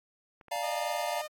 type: clicks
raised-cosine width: 0.5 ms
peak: -38 dBFS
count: 3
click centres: 0.412 / 0.483 / 0.559 s
type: chord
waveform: square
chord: Bb dominant seventh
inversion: first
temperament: equal with one note detuned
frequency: 587.3 / 698.5 / 850.5 / 932.3 Hz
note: D5 / F5 / Ab5 / Bb5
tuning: 0 / 0 / +41 / 0 cents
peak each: -38 / -35 / -40 / -38 dBFS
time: 0.51-1.22 s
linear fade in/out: 10 ms
type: tone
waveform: sawtooth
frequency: 610 Hz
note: D#5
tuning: 34 cents flat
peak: -33 dBFS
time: 0.62-1.28 s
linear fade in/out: 20 ms
effects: AAC 64 kbps